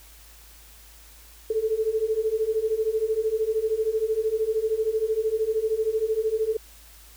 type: beating tone pair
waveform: sine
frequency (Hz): 431.4 / 444.4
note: A4 / A4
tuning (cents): -34 / +17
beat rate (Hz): 13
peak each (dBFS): -26 / -24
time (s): 1.5-6.57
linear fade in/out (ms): 5
effects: added 54 Hz sine -50 dBFS peak until 7.16 s + white hiss -51 dBFS RMS until 7.16 s